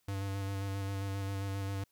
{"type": "tone with vibrato", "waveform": "square", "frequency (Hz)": 98.2, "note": "G2", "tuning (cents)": 4, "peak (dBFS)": -35, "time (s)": [0.08, 1.84], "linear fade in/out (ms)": 5, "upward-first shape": "square", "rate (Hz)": 7.5, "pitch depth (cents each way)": 16, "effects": ["white hiss -75 dBFS RMS until 1.91 s"]}